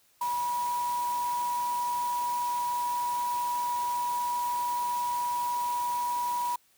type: tone in noise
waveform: sine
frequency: 970 Hz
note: B5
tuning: 31 cents flat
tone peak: -27 dBFS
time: 0.21-6.56 s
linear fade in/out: 5 ms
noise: white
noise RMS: -42 dBFS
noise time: 0.21-6.56 s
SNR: +12 dB
effects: white hiss -65 dBFS RMS until 6.77 s